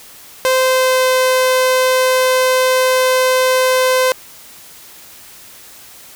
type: tone with pitch glide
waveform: sawtooth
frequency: 518 to 514.1 Hz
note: C5 to C5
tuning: -17 to -31 cents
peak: -7 dBFS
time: 0.45-4.12 s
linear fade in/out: 0 ms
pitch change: -14 cents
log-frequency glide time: 0.58-1.1 s
effects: white hiss -39 dBFS RMS until 6.15 s